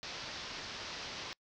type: low-pass noise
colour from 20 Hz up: white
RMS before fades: -44 dBFS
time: 0.03-1.33 s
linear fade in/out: 0 ms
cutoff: 5600 Hz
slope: 48 dB/octave
effects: noise-tail reverb RT60 0.1 s tail -26 dB re dry